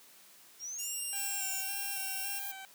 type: exponential two-way sweep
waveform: sine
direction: up then down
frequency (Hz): 5460 to 8372 to 6860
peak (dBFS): -38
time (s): 0.59-1.64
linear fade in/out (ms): 50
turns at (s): 1.03
type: tone with pitch glide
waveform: 5% pulse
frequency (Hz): 2794 to 2735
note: F7 to F7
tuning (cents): 0 to -37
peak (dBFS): -30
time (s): 0.78-2.4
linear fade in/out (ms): 20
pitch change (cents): -37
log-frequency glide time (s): 1.15-1.2
type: tone with vibrato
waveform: 15% pulse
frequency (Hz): 784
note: G5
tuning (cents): 0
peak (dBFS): -38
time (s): 1.13-2.65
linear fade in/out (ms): 0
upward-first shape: square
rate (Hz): 1.8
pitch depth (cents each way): 26
type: noise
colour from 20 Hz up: violet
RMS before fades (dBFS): -40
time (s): 1.15-2.52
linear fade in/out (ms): 10
effects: white hiss -58 dBFS RMS until 2.74 s + high-pass 150 Hz 12 dB/octave